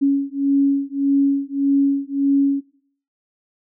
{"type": "beating tone pair", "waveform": "sine", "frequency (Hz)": [277.2, 278.9], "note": ["C#4", "C#4"], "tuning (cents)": [0, 11], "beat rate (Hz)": 1.7, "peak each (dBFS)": -18, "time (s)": [0.01, 2.61], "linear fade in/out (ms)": 20, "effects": ["noise-tail reverb RT60 0.5 s tail -17 dB re dry"]}